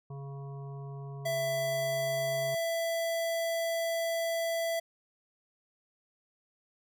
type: harmonic tone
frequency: 138.7 Hz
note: C#3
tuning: 1 cent sharp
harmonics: 1 / 3 / 5 / 7 / 8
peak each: -39 / -49 / -53 / -56 / -57 dBFS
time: 0.1-2.55 s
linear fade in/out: 5 ms
type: tone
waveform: square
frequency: 665 Hz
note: E5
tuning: 15 cents sharp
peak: -30 dBFS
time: 1.25-4.8 s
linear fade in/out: 10 ms
effects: none